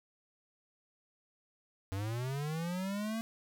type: linear sweep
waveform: square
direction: up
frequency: 93.5 to 229 Hz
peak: -35 dBFS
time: 1.92-3.21 s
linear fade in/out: 0 ms
effects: none